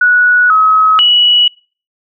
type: tone with pitch steps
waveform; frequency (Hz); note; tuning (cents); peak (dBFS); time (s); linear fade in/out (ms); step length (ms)
sine; 1468 / 1278 / 2934; F#6 / D#6 / F#7; -14 / +46 / -15; -5; 0.01-1.48; 5; 490
effects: noise-tail reverb RT60 0.4 s tail -25 dB re dry